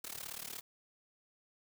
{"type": "noise with amplitude modulation", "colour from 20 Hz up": "white", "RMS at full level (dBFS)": -41, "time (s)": [0.04, 0.61], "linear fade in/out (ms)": 5, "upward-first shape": "sine", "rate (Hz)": 36.9, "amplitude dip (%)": 90, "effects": []}